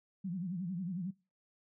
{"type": "tone with vibrato", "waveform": "sine", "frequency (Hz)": 180.1, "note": "F#3", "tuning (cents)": -46, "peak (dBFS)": -35, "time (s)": [0.24, 1.11], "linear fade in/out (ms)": 10, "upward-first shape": "sine", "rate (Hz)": 11, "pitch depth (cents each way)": 140, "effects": ["noise-tail reverb RT60 0.3 s tail -22 dB re dry"]}